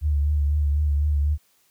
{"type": "tone with vibrato", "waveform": "sine", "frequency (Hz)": 73.42, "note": "D2", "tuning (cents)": 0, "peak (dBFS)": -18, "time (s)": [0.01, 1.38], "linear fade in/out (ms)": 50, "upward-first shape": "triangle", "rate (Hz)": 4, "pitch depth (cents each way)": 53, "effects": ["white hiss -63 dBFS RMS until 1.7 s"]}